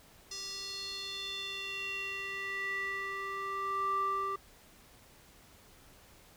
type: tone with band-pass filter sweep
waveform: square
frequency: 392 Hz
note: G4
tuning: in tune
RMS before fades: -37 dBFS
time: 0.31-4.36 s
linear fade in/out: 5 ms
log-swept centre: 5400 to 1000 Hz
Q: 4.8
effects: pink hiss -59 dBFS RMS until 6.36 s